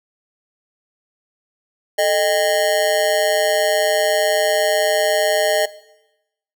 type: tone with amplitude modulation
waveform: square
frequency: 617 Hz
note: D#5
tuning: 15 cents flat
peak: -11 dBFS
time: 1.98-5.66 s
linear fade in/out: 10 ms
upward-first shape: sine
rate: 178 Hz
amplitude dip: 85%
effects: noise-tail reverb RT60 0.9 s tail -18 dB re dry